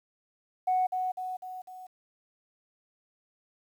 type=tone with echo; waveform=sine; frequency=740 Hz; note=F#5; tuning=in tune; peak=-22 dBFS; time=0.67-0.87 s; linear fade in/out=10 ms; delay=250 ms; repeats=4; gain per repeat=-5 dB; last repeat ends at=1.87 s; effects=tanh soft clip ceiling -19 dBFS + 10-bit